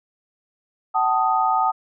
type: chord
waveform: sine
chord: D# diminished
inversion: first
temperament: equal with one note detuned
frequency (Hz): 758.2 / 880 / 1244.5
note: F#5 / A5 / D#6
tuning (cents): +42 / 0 / 0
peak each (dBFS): -21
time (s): 0.94-1.72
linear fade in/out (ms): 20
effects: none